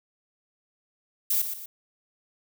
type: noise with echo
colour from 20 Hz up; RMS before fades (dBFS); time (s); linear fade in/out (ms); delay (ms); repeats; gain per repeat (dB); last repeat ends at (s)
violet; -24; 1.3-1.42; 5; 120; 2; -8; 1.66
effects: none